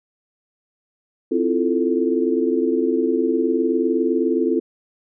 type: chord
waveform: sine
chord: F major seventh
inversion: second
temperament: equal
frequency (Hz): 261.6 / 329.6 / 349.2 / 440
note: C4 / E4 / F4 / A4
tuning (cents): 0 / 0 / 0 / 0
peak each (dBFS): -22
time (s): 1.31-4.6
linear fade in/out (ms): 10
effects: none